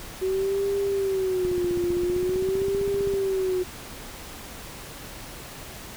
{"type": "tone with vibrato", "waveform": "sine", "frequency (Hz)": 373.5, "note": "F#4", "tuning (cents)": 16, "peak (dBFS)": -22, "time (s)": [0.21, 3.64], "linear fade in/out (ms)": 20, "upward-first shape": "sine", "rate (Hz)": 0.46, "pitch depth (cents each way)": 110}
{"type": "click train", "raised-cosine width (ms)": 3, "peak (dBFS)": -21, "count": 27, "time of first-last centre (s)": [1.45, 3.138], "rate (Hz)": 15.4}
{"effects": ["pink hiss -40 dBFS RMS until 5.96 s"]}